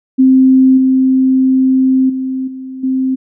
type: tone with level steps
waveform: sine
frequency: 261.6 Hz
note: C4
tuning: in tune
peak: -4 / -7 / -15 / -23 / -11 dBFS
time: 0.18-3.16 s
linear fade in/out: 20 ms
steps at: 0.77 / 2.09 / 2.47 / 2.83 s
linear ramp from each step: 10 ms
effects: none